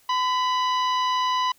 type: harmonic tone with a mistuned harmonic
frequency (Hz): 987.8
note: B5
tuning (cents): 0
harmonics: 1 / 2 / 3 / 4 / 5 / 6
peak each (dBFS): -21 / -34 / -31 / -35 / -40 / -44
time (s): 0.09-1.52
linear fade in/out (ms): 5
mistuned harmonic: 1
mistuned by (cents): +41
effects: white hiss -59 dBFS RMS until 1.58 s